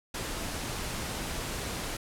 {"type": "noise", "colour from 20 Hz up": "pink", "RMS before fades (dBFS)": -35, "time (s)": [0.14, 1.97], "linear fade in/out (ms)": 5, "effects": ["low-pass 12000 Hz 12 dB/octave"]}